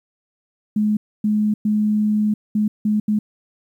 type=tone bursts at uneven times; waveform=sine; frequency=211.7 Hz; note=G#3; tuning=33 cents sharp; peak=-15 dBFS; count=6; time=0.76-0.97 / 1.24-1.54 / 1.65-2.34 / 2.55-2.68 / 2.85-3 / 3.08-3.19 s; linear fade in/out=5 ms; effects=9-bit